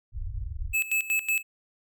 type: low-pass noise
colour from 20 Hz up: pink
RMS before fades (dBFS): -33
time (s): 0.12-0.76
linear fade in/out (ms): 50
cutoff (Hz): 110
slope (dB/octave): 96
type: tone with tremolo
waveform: square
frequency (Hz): 2604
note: E7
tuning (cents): -22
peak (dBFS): -23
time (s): 0.73-1.43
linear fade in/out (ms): 20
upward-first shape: square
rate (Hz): 5.4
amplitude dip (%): 80
effects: none